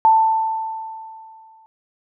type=tone with exponential decay; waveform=sine; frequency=887 Hz; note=A5; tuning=14 cents sharp; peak=-8 dBFS; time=0.05-1.66 s; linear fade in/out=0 ms; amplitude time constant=350 ms; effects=none